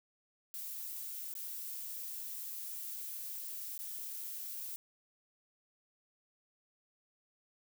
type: noise with dropouts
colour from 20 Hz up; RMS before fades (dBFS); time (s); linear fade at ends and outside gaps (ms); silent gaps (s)
violet; -43; 0.54-4.76; 0; 1.338-1.352 / 3.778-3.79
effects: none